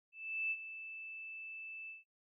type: tone with ADSR envelope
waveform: sine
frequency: 2637 Hz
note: E7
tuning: in tune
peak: -33 dBFS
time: 0.12-2.04 s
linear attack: 390 ms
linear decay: 49 ms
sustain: -12 dB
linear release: 150 ms
effects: noise-tail reverb RT60 0.1 s tail -20 dB re dry